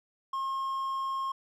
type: tone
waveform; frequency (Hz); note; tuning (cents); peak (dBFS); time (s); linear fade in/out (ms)
triangle; 1074; C6; +45; -28; 0.33-1.32; 5
effects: none